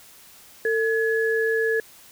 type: tone pair together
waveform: sine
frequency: 449.2 / 1696 Hz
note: A4 / G#6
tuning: +36 / +36 cents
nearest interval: octave + major seventh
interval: 2300 cents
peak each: -21 / -24 dBFS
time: 0.65-1.8 s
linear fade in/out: 2 ms
effects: white hiss -49 dBFS RMS until 2.11 s